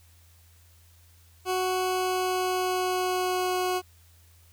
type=tone with pitch glide; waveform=20% pulse; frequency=370 to 366 Hz; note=F#4 to F#4; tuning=0 to -19 cents; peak=-20 dBFS; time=1.45-3.82 s; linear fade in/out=50 ms; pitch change=-19 cents; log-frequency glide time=1.82-3.55 s; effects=added 84 Hz sine -55 dBFS peak until 4.52 s + white hiss -61 dBFS RMS until 4.52 s